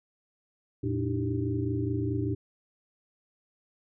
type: tone cluster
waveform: sine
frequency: 86.9 / 115.5 / 296 / 320.9 / 388.3 Hz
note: F2 / A#2 / D4 / E4 / G4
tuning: -8 / -16 / +14 / -46 / -16 cents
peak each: -36 / -30 / -32 / -37 / -35 dBFS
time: 0.83-2.35 s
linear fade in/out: 10 ms
effects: none